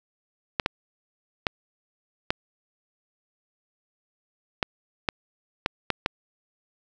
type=clicks; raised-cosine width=0.3 ms; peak=-6 dBFS; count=9; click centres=0.598 / 0.661 / 1.468 / 2.305 / 4.628 / 5.088 / 5.661 / 5.903 / 6.061 s; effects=none